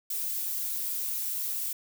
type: noise with flanger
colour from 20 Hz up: violet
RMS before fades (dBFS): -32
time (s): 0.1-1.73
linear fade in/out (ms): 5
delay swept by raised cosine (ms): 1.8 to 5.8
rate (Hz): 3.9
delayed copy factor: +0.75
effects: none